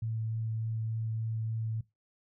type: tone with vibrato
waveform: sine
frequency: 111.7 Hz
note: A2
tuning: 27 cents sharp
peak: -31 dBFS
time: 0.02-1.81 s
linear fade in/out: 5 ms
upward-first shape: triangle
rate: 3.4 Hz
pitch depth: 11 cents each way
effects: noise-tail reverb RT60 0.2 s tail -20 dB re dry